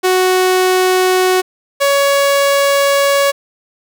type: tone pair in turn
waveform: sawtooth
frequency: 370 / 560.3 Hz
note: F#4 / C#5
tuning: 0 / +18 cents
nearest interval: perfect fifth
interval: 718 cents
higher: second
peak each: -6 dBFS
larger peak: neither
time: 0.03-1.42 / 1.8-3.32 s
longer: second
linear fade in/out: 20 ms
effects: none